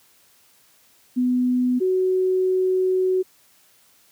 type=tone pair in turn; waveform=sine; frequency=249.9 / 372.3 Hz; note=B3 / F#4; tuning=+21 / +11 cents; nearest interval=perfect fifth; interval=690 cents; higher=second; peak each=-17 dBFS; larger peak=neither; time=1.16-1.8 / 1.8-3.23 s; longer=second; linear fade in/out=20 ms; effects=white hiss -57 dBFS RMS until 4.11 s + high-pass 60 Hz 12 dB/octave